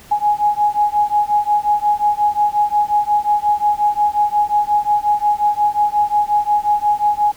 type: beating tone pair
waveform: sine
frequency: 830.6 / 836.2 Hz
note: G#5 / G#5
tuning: 0 / +12 cents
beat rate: 5.6 Hz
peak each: -16 dBFS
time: 0.11-7.32 s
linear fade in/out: 10 ms
effects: pink hiss -43 dBFS RMS until 7.36 s